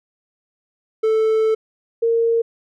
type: tone pair in turn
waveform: triangle / sine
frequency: 440 / 460.5 Hz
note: A4 / A#4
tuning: 0 / -21 cents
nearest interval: minor second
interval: 79 cents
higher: second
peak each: -12 / -14 dBFS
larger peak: first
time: 1.03-1.55 / 2.02-2.42 s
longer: first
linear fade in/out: 10 ms
effects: none